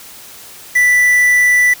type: tone with quantisation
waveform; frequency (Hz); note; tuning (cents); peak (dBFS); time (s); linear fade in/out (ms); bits
triangle; 1975.5; B6; 0; -6; 0.75-1.74; 10; 4
effects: white hiss -36 dBFS RMS until 1.8 s